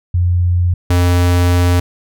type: tone pair in turn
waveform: sine / square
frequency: 88.4 / 88.4 Hz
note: F2 / F2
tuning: +22 / +22 cents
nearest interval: unison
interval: 0 cents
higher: neither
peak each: -10 dBFS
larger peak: neither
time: 0.14-0.74 / 0.9-1.8 s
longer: second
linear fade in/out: 5 ms
effects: none